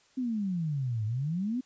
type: exponential two-way sweep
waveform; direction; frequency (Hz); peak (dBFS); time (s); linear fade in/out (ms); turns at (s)
sine; down then up; 264.5 to 104.5 to 264.5; -28; 0.17-1.61; 10; 1.05
effects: white hiss -64 dBFS RMS until 1.65 s + resampled to 16000 Hz